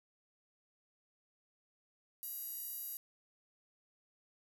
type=tone with high-pass filter; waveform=10% pulse; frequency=962 Hz; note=B5; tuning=46 cents flat; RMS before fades=-44 dBFS; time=2.23-2.97 s; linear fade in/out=0 ms; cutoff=11000 Hz; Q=4.4; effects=none